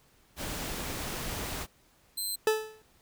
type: noise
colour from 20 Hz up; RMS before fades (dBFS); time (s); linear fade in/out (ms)
pink; -36; 0.36-1.67; 50
type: tone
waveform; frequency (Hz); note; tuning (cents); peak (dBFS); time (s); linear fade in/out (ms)
15% pulse; 4100; C8; -36; -25; 2.17-2.36; 10
type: tone with exponential decay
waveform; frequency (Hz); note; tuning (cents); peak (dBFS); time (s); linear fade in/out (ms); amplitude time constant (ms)
40% pulse; 435.1; A4; -19; -19; 2.47-2.82; 2; 75
effects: pink hiss -64 dBFS RMS until 3.01 s